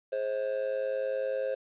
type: tone with amplitude modulation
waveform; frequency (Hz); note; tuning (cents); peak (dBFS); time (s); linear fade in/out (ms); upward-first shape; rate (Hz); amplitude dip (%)
triangle; 530; C5; +22; -23; 0.12-1.55; 10; sine; 110; 80
effects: resampled to 8000 Hz + 10-bit